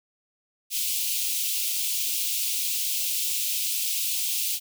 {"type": "high-pass noise", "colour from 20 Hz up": "white", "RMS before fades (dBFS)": -27, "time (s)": [0.7, 4.6], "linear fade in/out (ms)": 50, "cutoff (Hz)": 2500, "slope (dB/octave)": 48, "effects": []}